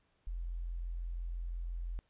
sine tone, 42.93 Hz, F1, 29 cents flat, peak -36 dBFS, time 0.27-1.99 s, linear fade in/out 0 ms, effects pink hiss -75 dBFS RMS until 2.09 s + resampled to 8000 Hz

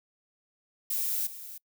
violet noise with echo, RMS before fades -30 dBFS, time 0.9-1.27 s, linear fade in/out 5 ms, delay 310 ms, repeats 1, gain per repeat -13 dB, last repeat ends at 1.58 s, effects noise-tail reverb RT60 0.1 s tail -26 dB re dry

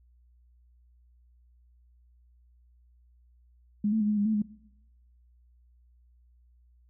sine tone with pitch steps, 207.9 / 220.4 / 209.2 / 210.7 / 204.2 / 218.4 / 209.4 Hz, G#3 / A3 / G#3 / G#3 / G#3 / A3 / G#3, +2 / +3 / +13 / +25 / -29 / -13 / +15 cents, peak -23 dBFS, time 3.84-4.421 s, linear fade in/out 5 ms, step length 83 ms, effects noise-tail reverb RT60 0.9 s tail -20 dB re dry + added 60 Hz sine -58 dBFS peak until 6.89 s

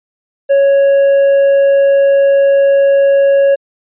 triangle tone, 554.4 Hz, C#5, in tune, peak -4 dBFS, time 0.49-3.56 s, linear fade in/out 20 ms, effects resampled to 8000 Hz

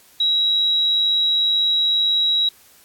sine tone, 3866 Hz, B7, 38 cents flat, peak -15 dBFS, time 0.2-2.49 s, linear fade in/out 5 ms, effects white hiss -51 dBFS RMS until 2.84 s + AAC 64 kbps

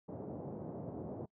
pink band-pass noise, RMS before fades -44 dBFS, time 0.08-1.26 s, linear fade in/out 10 ms, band 110 to 670 Hz, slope 24 dB/octave, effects noise-tail reverb RT60 0.1 s tail -23 dB re dry

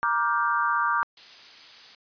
sine chord, G minor seventh, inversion first, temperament just, 940.8 / 1176 / 1411.2 / 1568 Hz, Bb5 / D6 / F6 / G6, +16 / +2 / +18 / 0 cents, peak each -28 / -24 / -29 / -29 dBFS, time 0.03-1.03 s, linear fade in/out 0 ms
blue noise, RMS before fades -40 dBFS, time 1.17-1.95 s, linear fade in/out 2 ms
effects resampled to 11025 Hz

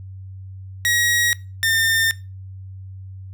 sawtooth tone pair in turn, 1900 / 1806 Hz, A#6 / A6, +33 / +45 cents, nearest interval minor second, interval 88 cents, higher first, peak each -13 dBFS, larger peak neither, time 0.85-1.33 / 1.63-2.11 s, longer neither, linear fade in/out 0 ms, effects noise-tail reverb RT60 0.3 s tail -21 dB re dry + added 95 Hz sine -33 dBFS peak until 3.33 s

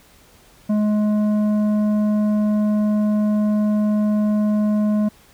triangle tone with tanh clipping, 210.7 Hz, G#3, 25 cents sharp, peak -17 dBFS, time 0.69-5.09 s, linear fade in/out 10 ms, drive 13 dB, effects pink hiss -51 dBFS RMS until 5.33 s

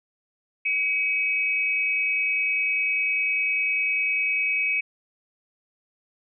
sine tone pair together, 2265 / 2555 Hz, C#7 / D#7, +37 / +45 cents, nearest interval major second, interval 208 cents, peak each -24 dBFS, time 0.65-4.81 s, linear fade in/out 10 ms, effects none

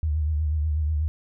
sine tone with vibrato, 76.5 Hz, D#2, 29 cents flat, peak -21 dBFS, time 0.03-1.08 s, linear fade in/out 0 ms, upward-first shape triangle, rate 8.2 Hz, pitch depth 82 cents each way, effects none

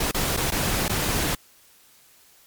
pink noise with dropouts, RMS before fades -24 dBFS, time 0-1.35 s, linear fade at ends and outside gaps 5 ms, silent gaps 0.114-0.144 / 0.366-0.372 / 0.506-0.519 / 0.883-0.894 s, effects white hiss -55 dBFS RMS until 2.46 s + MP3 96 kbps

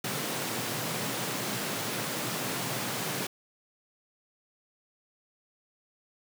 pink high-pass noise, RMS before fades -33 dBFS, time 0.04-3.27 s, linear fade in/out 5 ms, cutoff 110 Hz, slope 96 dB/octave, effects none

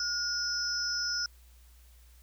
sine tone cluster, 1433 / 5240 / 5780 Hz, F6 / E8 / F#8, +44 / -11 / -41 cents, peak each -35 / -31 / -39 dBFS, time 0-1.26 s, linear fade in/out 2 ms, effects added 60 Hz sine -54 dBFS peak until 2.22 s + white hiss -64 dBFS RMS until 2.22 s

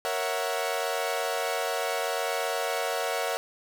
sawtooth chord, F# dominant seventh, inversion first, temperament equal, 466.2 / 554.4 / 659.3 / 740 Hz, A#4 / C#5 / E5 / F#5, 0 / 0 / 0 / 0 cents, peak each -29 dBFS, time 0.05-3.37 s, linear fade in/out 0 ms, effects none

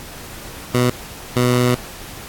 15% pulse tone bursts at uneven times, 123.47 Hz, B2, in tune, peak -7 dBFS, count 2, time 0.74-0.9 / 1.36-1.75 s, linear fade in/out 5 ms, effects pink hiss -35 dBFS RMS until 2.28 s + AAC 64 kbps

